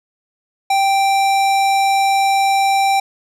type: tone with hard clipping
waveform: sine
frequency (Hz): 784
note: G5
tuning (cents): 0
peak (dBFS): -14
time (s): 0.7-3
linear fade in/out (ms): 5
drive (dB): 18
effects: none